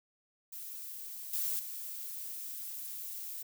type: noise with level steps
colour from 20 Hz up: violet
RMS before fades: -44 / -34 / -42 dBFS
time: 0.52-3.43 s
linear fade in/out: 10 ms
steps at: 1.33 / 1.59 s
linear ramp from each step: 5 ms
effects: none